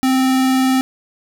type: tone with vibrato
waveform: square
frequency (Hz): 261.2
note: C4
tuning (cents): -3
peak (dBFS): -13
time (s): 0.03-0.81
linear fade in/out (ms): 0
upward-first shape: sine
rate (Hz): 20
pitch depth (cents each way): 15
effects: none